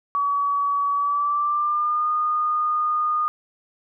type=tone with pitch glide; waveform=sine; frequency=1136 to 1224.6 Hz; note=C#6 to D#6; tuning=+42 to -28 cents; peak=-19 dBFS; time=0.15-3.28 s; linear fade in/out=0 ms; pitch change=+130 cents; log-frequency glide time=0.93-2.09 s; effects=none